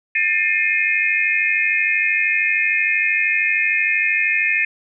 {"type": "tone cluster", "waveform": "sine", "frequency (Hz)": [1788, 2134, 2443, 2536], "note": ["A6", "C7", "D#7", "D#7"], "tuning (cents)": [27, 34, -32, 32], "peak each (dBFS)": -21, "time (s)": [0.15, 4.65], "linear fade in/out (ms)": 5, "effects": []}